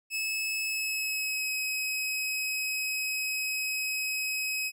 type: tone with pitch glide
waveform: sawtooth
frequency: 2595 to 2545 Hz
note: E7 to D#7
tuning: -28 to +39 cents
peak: -26 dBFS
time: 0.1-4.72 s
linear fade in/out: 50 ms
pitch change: -33 cents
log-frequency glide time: 0.64-1.52 s
effects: none

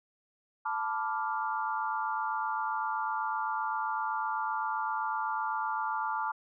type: chord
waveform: sine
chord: B half-diminished seventh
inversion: third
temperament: equal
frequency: 880 / 987.8 / 1174.7 / 1396.9 Hz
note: A5 / B5 / D6 / F6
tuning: 0 / 0 / 0 / 0 cents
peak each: -33 / -38 / -35 / -37 dBFS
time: 0.65-6.32 s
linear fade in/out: 10 ms
effects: none

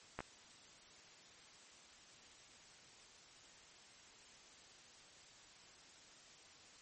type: clicks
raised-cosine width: 0.5 ms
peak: -26 / -28 dBFS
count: 2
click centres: 0.19 / 0.205 s
effects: white hiss -61 dBFS RMS until 6.81 s + MP3 32 kbps

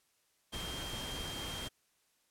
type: tone in noise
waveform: sine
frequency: 3193 Hz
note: G7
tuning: 31 cents sharp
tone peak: -43 dBFS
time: 0.52-1.69 s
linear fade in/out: 20 ms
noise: pink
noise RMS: -42 dBFS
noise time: 0.52-1.69 s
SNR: -4 dB
effects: white hiss -74 dBFS RMS until 2.3 s + low-pass 12000 Hz 12 dB/octave

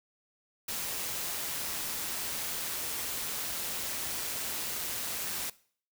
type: noise with amplitude modulation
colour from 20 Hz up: white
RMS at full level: -34 dBFS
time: 0.68-5.5 s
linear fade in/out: 5 ms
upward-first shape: sine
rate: 167 Hz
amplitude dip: 30%
effects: noise-tail reverb RT60 0.5 s tail -20 dB re dry

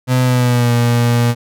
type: tone with pitch glide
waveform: 35% pulse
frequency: 127.1 to 119.28 Hz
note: C3 to A#2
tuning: -50 to +40 cents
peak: -9 dBFS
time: 0.07-1.35 s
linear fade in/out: 50 ms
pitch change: -110 cents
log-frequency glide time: 0.22-0.72 s
effects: none

